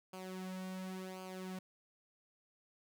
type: tone with flanger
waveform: sawtooth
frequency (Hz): 186.6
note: F#3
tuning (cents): +15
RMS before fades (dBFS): -45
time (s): 0.13-1.59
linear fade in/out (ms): 5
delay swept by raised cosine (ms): 0.53 to 3.03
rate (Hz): 0.92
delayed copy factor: -0.7
effects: none